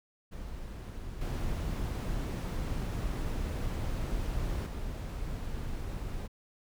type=noise with level steps; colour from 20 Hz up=brown; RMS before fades=-41 / -33 / -37 dBFS; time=0.31-6.28 s; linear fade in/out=20 ms; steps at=1.21 / 4.66 s; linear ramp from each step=5 ms; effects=none